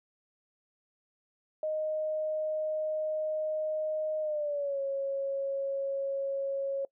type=tone with pitch glide; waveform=sine; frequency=620 to 549.2 Hz; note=D#5 to C#5; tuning=-6 to -16 cents; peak=-29 dBFS; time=1.63-6.85 s; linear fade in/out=2 ms; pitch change=-210 cents; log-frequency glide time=4.21-4.8 s; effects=noise-tail reverb RT60 0.1 s tail -23 dB re dry